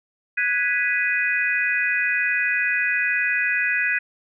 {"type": "chord", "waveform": "sine", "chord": "G# minor seventh", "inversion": "third", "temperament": "equal", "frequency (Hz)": [1480, 1661.2, 1975.5, 2489], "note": ["F#6", "G#6", "B6", "D#7"], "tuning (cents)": [0, 0, 0, 0], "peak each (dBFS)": [-27, -24, -24, -24], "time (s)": [0.37, 3.99], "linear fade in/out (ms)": 10, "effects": []}